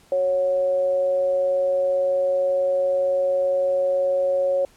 sine tone with amplitude modulation, 551 Hz, C#5, 11 cents flat, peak -16 dBFS, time 0.12-4.65 s, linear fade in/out 2 ms, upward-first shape sine, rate 182 Hz, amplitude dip 40%, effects pink hiss -55 dBFS RMS until 4.76 s + low-pass 12000 Hz 12 dB/octave

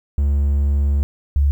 triangle / sine tone pair in turn, 70.9 / 70.9 Hz, C#2 / C#2, +40 / +40 cents, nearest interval unison, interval 0 cents, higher neither, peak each -12 dBFS, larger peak neither, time 0.18-1.03 / 1.36-1.51 s, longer first, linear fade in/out 0 ms, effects 9-bit

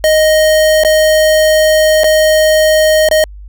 square tone with dropouts, 622.3 Hz, D#5, in tune, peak -7 dBFS, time 0.04-3.24 s, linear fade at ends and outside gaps 1 ms, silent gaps 0.836-0.848 / 2.035-2.042 / 3.088-3.112 s, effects added 50 Hz sine -28 dBFS peak until 3.48 s

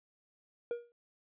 triangle tone with exponential decay, 475.1 Hz, A#4, 33 cents sharp, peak -28 dBFS, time 0.71-0.92 s, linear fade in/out 1 ms, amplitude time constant 44 ms, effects resampled to 8000 Hz

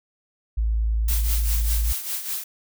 sine tone, 55 Hz, A1, in tune, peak -19 dBFS, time 0.57-1.93 s, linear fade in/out 10 ms
blue noise with tremolo, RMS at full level -26 dBFS, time 1.08-2.44 s, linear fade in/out 5 ms, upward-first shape triangle, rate 5 Hz, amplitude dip 70%
effects none

